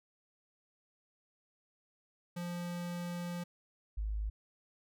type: tone pair in turn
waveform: square / sine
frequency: 174.61 / 52.62 Hz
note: F3 / G#1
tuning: 0 / +23 cents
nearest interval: octave + major sixth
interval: 2077 cents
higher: first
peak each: -38 / -33 dBFS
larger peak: second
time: 2.36-3.44 / 3.97-4.3 s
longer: first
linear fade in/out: 10 ms
effects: none